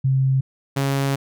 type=tone pair in turn; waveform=sine / sawtooth; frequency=133.2 / 137.74 Hz; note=C3 / C#3; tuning=+31 / -11 cents; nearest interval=minor second; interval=58 cents; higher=second; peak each=-15 dBFS; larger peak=neither; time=0.04-0.41 / 0.76-1.16 s; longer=second; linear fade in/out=10 ms; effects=none